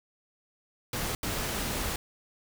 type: noise bursts at uneven times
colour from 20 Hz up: pink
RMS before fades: -32 dBFS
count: 2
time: 0.93-1.15 / 1.23-1.96 s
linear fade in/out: 2 ms
effects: none